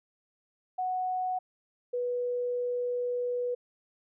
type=tone pair in turn; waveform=sine; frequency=739 / 490.1 Hz; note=F#5 / B4; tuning=-2 / -13 cents; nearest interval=perfect fifth; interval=711 cents; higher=first; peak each=-28 dBFS; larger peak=neither; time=0.78-1.39 / 1.93-3.55 s; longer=second; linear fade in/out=10 ms; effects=none